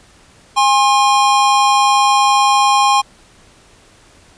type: tone pair together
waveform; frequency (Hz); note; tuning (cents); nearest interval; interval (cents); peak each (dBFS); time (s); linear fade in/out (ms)
square; 817.5 / 1067; G#5 / C6; -28 / +34; perfect fourth; 462; -13; 0.56-3.02; 20
effects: pink hiss -47 dBFS RMS until 4.37 s + resampled to 22050 Hz